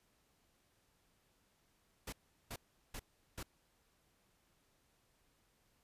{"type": "noise bursts", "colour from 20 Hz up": "pink", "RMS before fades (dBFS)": -45, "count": 4, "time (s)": [2.07, 3.43], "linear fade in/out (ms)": 5, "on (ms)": 55, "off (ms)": 380, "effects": ["pink hiss -75 dBFS RMS until 5.83 s", "resampled to 32000 Hz"]}